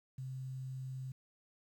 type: tone with quantisation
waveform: sine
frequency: 130.81 Hz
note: C3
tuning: in tune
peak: -40 dBFS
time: 0.18-1.12 s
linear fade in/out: 5 ms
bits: 11
effects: none

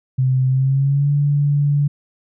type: tone with pitch glide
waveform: sine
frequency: 130 to 144.24 Hz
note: C3 to D3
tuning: -11 to -31 cents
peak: -13 dBFS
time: 0.18-1.88 s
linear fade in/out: 10 ms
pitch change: +180 cents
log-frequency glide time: 0.48-1.11 s
effects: none

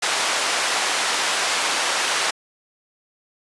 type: band-pass noise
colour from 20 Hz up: pink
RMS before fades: -22 dBFS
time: 0.02-2.31 s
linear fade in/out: 10 ms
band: 780 to 8200 Hz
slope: 12 dB/octave
effects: resampled to 24000 Hz

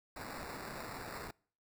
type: noise with sample-and-hold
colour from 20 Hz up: violet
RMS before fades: -45 dBFS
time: 0.16-1.31 s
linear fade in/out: 5 ms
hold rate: 3150 Hz
effects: noise-tail reverb RT60 0.5 s tail -26 dB re dry

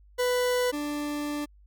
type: tone pair in turn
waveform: 40% pulse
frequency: 495.7 / 294 Hz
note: B4 / D4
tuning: +6 / +2 cents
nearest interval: major sixth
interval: 904 cents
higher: first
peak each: -22 / -28 dBFS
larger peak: first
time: 0.18-0.72 / 0.72-1.46 s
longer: second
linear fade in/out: 20 ms
effects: added 50 Hz sine -52 dBFS peak until 1.66 s + MP3 96 kbps

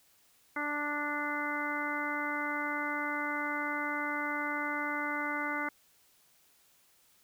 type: harmonic tone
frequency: 293.7 Hz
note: D4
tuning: in tune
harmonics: 1 / 2 / 3 / 4 / 5 / 6 / 7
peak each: -39 / -43 / -40 / -39 / -37 / -46 / -37 dBFS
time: 0.56-5.69 s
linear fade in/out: 5 ms
effects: white hiss -66 dBFS RMS until 7.23 s

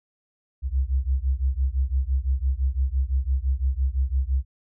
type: beating tone pair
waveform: sine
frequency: 63.5 / 69.4 Hz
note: B1 / C#2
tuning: +49 / +3 cents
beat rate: 5.9 Hz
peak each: -23 / -24 dBFS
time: 0.62-4.45 s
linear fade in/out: 50 ms
effects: none

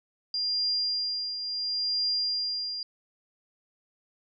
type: tone with tremolo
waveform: sine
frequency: 4800 Hz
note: D8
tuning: 37 cents sharp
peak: -24 dBFS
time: 0.34-2.83 s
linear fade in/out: 2 ms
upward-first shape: triangle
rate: 0.72 Hz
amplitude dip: 60%
effects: none

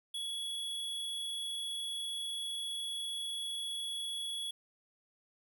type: tone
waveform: square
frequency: 3369 Hz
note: G#7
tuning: 24 cents sharp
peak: -37 dBFS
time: 0.14-4.51 s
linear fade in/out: 5 ms
effects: none

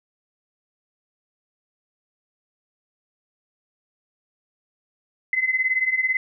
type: beating tone pair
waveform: sine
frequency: 2029 / 2047 Hz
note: B6 / C7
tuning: +46 / -38 cents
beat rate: 18 Hz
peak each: -24 / -21 dBFS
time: 5.33-6.17 s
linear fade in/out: 2 ms
effects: none

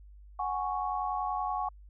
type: chord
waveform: sine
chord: F# suspended second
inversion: none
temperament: equal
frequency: 740 / 830.6 / 1108.7 Hz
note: F#5 / G#5 / C#6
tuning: 0 / 0 / 0 cents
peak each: -34 dBFS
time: 0.39-1.69 s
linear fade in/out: 5 ms
effects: added 50 Hz sine -49 dBFS peak until 1.89 s

